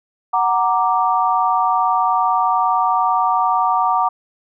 sine chord, Gb augmented, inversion none, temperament equal with one note detuned, 743.4 / 932.3 / 1174.7 Hz, Gb5 / Bb5 / D6, +8 / 0 / 0 cents, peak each -18 dBFS, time 0.33-4.09 s, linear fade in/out 10 ms, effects none

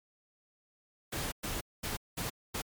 pink noise bursts at uneven times, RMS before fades -36 dBFS, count 5, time 1.12-1.32 / 1.43-1.61 / 1.83-1.97 / 2.17-2.3 / 2.54-2.62 s, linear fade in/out 10 ms, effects MP3 96 kbps

